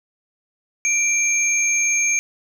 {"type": "tone pair together", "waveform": "sine", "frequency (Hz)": [2349, 6447], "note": ["D7", "G8"], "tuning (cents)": [0, 48], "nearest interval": "octave + perfect fourth", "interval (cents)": 1748, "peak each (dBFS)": -19, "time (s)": [0.85, 2.19], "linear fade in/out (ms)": 0, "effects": ["7-bit"]}